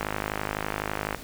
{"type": "click train", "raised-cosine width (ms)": 0.5, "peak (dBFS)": -12, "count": 60, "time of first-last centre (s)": [0.01, 1.147], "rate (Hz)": 51.9, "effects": ["pink hiss -43 dBFS RMS until 1.23 s"]}